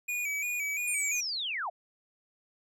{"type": "tone with vibrato", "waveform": "square", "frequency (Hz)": 2366, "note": "D7", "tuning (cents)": 12, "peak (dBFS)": -31, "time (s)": [0.08, 1.21], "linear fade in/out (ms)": 10, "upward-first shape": "square", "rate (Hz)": 2.9, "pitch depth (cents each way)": 61}
{"type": "linear sweep", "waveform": "sine", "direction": "down", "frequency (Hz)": [9440, 600], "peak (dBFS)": -31, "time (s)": [0.87, 1.7], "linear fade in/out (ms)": 10}
{"effects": []}